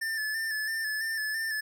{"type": "tone with vibrato", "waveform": "square", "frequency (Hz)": 1760, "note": "A6", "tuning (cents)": 0, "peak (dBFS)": -30, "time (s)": [0.01, 1.61], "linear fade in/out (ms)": 10, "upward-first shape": "square", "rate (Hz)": 3, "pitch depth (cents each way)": 32, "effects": []}